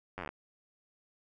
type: slowing click train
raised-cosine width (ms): 0.5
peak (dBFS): -24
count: 10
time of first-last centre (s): 0.18-0.29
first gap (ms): 10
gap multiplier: 1.05
effects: none